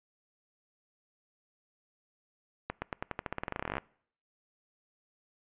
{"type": "accelerating click train", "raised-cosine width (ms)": 0.5, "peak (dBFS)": -18, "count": 23, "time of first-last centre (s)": [2.7, 3.782], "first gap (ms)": 120, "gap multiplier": 0.9, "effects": ["noise-tail reverb RT60 0.6 s tail -24 dB re dry", "resampled to 8000 Hz"]}